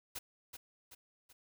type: noise with echo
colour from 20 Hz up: white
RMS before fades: -42 dBFS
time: 0.15-0.19 s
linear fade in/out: 10 ms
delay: 380 ms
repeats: 3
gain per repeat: -6 dB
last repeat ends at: 1.33 s
effects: none